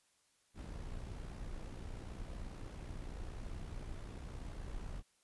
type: noise with amplitude modulation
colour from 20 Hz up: brown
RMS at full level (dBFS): -43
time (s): 0.54-5.03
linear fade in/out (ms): 50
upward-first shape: sine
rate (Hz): 60.9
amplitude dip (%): 50
effects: white hiss -74 dBFS RMS until 5.23 s + resampled to 24000 Hz